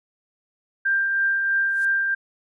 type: tone with tremolo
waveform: sine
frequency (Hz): 1586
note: G6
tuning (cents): +20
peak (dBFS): -17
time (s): 0.85-2.15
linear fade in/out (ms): 10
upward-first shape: triangle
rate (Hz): 3.1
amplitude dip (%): 35
type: noise with exponential growth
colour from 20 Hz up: violet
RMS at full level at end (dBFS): -36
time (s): 1.6-1.85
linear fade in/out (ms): 2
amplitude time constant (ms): 53
effects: resampled to 24000 Hz